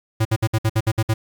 square tone bursts, 110.6 Hz, A2, 9 cents sharp, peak -16 dBFS, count 9, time 0.2-1.14 s, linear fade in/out 10 ms, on 52 ms, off 59 ms, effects 8-bit

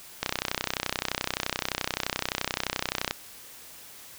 click train, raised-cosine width 0.2 ms, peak -8 dBFS, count 92, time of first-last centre 0.23-3.11 s, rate 31.6 Hz, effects white hiss -47 dBFS RMS until 4.18 s

